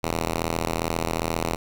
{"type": "ring-modulated tone", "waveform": "5% pulse", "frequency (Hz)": 82.41, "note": "E2", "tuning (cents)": 0, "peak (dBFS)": -10, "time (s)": [0.03, 1.56], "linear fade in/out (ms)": 5, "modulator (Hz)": 58.6, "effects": []}